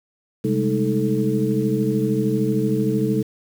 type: tone cluster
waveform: sine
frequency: 131.6 / 199.9 / 213 / 313.7 / 436.8 Hz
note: C3 / G3 / G#3 / D#4 / A4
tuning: +10 / +34 / +44 / +14 / -13 cents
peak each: -24 dBFS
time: 0.44-3.23 s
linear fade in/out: 10 ms
effects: 7-bit